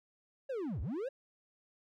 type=linear two-way sweep; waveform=triangle; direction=down then up; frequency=565 to 54.3 to 565 Hz; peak=-33 dBFS; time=0.49-1.09 s; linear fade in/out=10 ms; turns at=0.81 s; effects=none